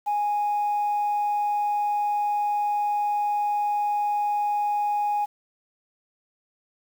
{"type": "tone", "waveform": "sine", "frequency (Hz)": 828, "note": "G#5", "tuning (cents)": -5, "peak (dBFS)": -20, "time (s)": [0.06, 5.26], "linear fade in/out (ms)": 20, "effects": ["tanh soft clip ceiling -19 dBFS", "8-bit"]}